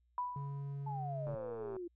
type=tone with exponential decay; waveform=sine; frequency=987.8 Hz; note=B5; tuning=in tune; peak=-32 dBFS; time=0.18-0.83 s; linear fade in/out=1 ms; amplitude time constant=140 ms
type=tone; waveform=triangle; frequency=140 Hz; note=C#3; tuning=18 cents sharp; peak=-37 dBFS; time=0.36-1.35 s; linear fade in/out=2 ms
type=exponential sweep; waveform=sine; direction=down; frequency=884 to 337.5 Hz; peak=-40 dBFS; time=0.86-1.88 s; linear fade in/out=10 ms
type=click train; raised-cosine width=1 ms; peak=-35 dBFS; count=57; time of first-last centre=1.27-1.766 s; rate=113 Hz
effects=added 60 Hz sine -70 dBFS peak until 1.95 s